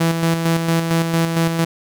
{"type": "tone with tremolo", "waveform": "sawtooth", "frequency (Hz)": 165.5, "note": "E3", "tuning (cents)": 7, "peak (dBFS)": -10, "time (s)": [0, 1.65], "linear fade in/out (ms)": 10, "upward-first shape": "square", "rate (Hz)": 4.4, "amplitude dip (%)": 45, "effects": []}